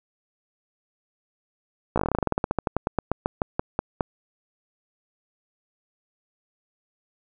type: slowing click train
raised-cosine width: 1 ms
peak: -8 dBFS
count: 27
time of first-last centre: 1.96-4.008 s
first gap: 16 ms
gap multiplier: 1.11
effects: none